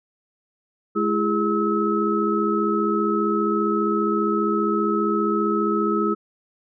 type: tone cluster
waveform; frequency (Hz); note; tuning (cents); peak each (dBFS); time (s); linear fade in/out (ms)
sine; 212.2 / 335.5 / 410.5 / 1291; G#3 / E4 / G#4 / E6; +38 / +31 / -20 / -37; -24; 0.95-6.15; 20
effects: none